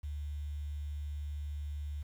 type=tone with quantisation; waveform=sine; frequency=73.42 Hz; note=D2; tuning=in tune; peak=-36 dBFS; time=0.03-2.03 s; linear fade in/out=10 ms; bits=10; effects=none